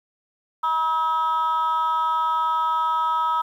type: tone pair together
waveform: sine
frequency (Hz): 961.1 / 1284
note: B5 / E6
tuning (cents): -47 / -46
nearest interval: perfect fourth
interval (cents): 501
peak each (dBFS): -20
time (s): 0.63-3.42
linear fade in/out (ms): 10
effects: tanh soft clip ceiling -16 dBFS + 9-bit